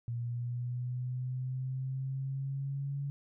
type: linear sweep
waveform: sine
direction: up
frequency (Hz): 118.1 to 141.2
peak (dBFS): -33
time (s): 0.08-3.1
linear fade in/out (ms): 0
effects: none